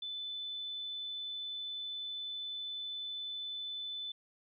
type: tone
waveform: sine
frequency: 3508 Hz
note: A7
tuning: 6 cents flat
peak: -38 dBFS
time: 0.02-4.12 s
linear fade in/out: 5 ms
effects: none